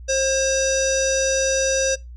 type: tone with low-pass filter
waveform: square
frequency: 535 Hz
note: C5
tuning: 38 cents sharp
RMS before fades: -20 dBFS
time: 0.08-1.96 s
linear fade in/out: 20 ms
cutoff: 6100 Hz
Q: 8
effects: noise-tail reverb RT60 0.2 s tail -22 dB re dry + added 60 Hz sine -35 dBFS peak until 2.16 s